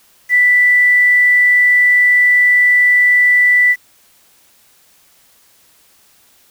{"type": "tone with quantisation", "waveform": "sine", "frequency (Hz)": 1975.5, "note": "B6", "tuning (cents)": 0, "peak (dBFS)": -7, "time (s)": [0.29, 3.76], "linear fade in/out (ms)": 50, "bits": 6, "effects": ["white hiss -51 dBFS RMS until 6.5 s"]}